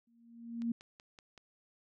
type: tone with exponential growth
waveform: sine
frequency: 233.1 Hz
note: A#3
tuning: in tune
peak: -29 dBFS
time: 0.07-0.72 s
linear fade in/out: 5 ms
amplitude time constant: 140 ms
type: click train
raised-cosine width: 0.2 ms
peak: -36 dBFS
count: 5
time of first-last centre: 0.62-1.378 s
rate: 5.28 Hz
effects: none